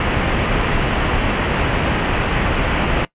pink low-pass noise, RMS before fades -18 dBFS, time 0-3.05 s, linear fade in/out 2 ms, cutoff 3100 Hz, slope 48 dB/octave, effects noise-tail reverb RT60 0.1 s tail -20 dB re dry + resampled to 8000 Hz

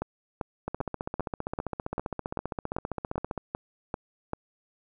two click trains, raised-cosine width 1 ms, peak -17 / -16 dBFS, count 42 / 12, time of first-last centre 0.68-3.377 / 0.02-4.334 s, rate 15.2 / 2.55 Hz, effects none

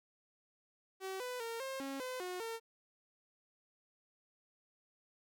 sawtooth tone with pitch steps, 381.5 / 498.6 / 459.7 / 533 / 272.8 / 509 / 362.9 / 455 Hz, G4 / B4 / A#4 / C5 / C#4 / C5 / F#4 / A#4, -47 / +16 / -24 / +32 / -28 / -48 / -34 / -42 cents, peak -36 dBFS, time 1-2.6 s, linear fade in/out 50 ms, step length 200 ms, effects none

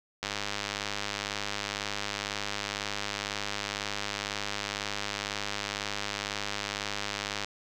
click train, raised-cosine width 0.2 ms, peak -14 dBFS, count 737, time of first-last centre 0.23-7.446 s, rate 102 Hz, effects none

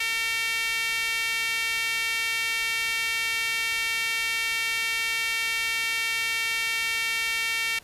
sawtooth tone with high-pass filter, 454.6 Hz, A#4, 43 cents flat, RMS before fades -27 dBFS, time 0-7.79 s, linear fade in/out 5 ms, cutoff 2300 Hz, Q 3.2, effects pink hiss -52 dBFS RMS until 7.83 s + resampled to 32000 Hz

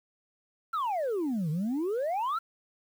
sine exponential two-way sweep, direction down then up, 1396.9 to 147.2 to 1396.9 Hz, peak -25 dBFS, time 0.73-2.39 s, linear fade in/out 10 ms, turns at 1.5 s, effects tanh soft clip ceiling -26 dBFS + 9-bit

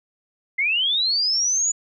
sine linear sweep, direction up, 2041 to 6960 Hz, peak -18 dBFS, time 0.58-1.72 s, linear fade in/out 10 ms, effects none

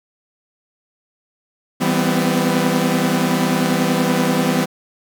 sawtooth chord, C major seventh, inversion first, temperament equal with one note detuned, 164.81 / 196 / 246.9 / 257.3 Hz, E3 / G3 / B3 / C4, 0 / 0 / 0 / -29 cents, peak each -17 dBFS, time 1.8-4.66 s, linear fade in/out 20 ms, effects 7-bit

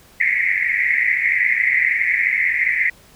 pink band-pass noise, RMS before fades -18 dBFS, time 0.2-2.9 s, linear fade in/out 5 ms, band 1900 to 2200 Hz, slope 96 dB/octave, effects pink hiss -49 dBFS RMS until 3.15 s

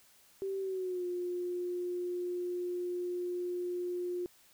sine tone with pitch glide, 388 to 355.8 Hz, G4 to F4, -18 to +32 cents, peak -33 dBFS, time 0.42-4.26 s, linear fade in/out 0 ms, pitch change -150 cents, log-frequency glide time 0.59-1.05 s, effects white hiss -63 dBFS RMS until 4.53 s

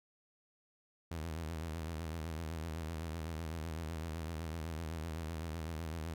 sawtooth tone with vibrato, 80.8 Hz, E2, 34 cents flat, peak -35 dBFS, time 1.11-6.14 s, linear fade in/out 5 ms, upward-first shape sine, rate 7.9 Hz, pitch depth 91 cents each way, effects none

